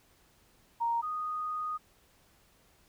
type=tone pair in turn; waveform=sine; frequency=932.3 / 1239.7 Hz; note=A#5 / D#6; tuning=0 / -7 cents; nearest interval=perfect fourth; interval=493 cents; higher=second; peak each=-27 / -32 dBFS; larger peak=first; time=0.8-1.02 / 1.02-1.78 s; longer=second; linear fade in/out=20 ms; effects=pink hiss -65 dBFS RMS until 2.88 s